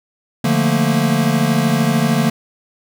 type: chord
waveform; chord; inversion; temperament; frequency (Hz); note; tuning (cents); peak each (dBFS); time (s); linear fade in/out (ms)
square; Bb major seventh; first; equal; 146.83 / 174.61 / 220 / 233.1; D3 / F3 / A3 / Bb3; 0 / 0 / 0 / 0; -19 / -21 / -20 / -19; 0.44-2.3; 5
effects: none